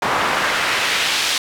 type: noise with band-pass filter sweep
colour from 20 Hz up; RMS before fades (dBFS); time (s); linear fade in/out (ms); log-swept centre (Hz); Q
pink; -19; 0.02-1.38; 2; 1000 to 3900; 0.99
effects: none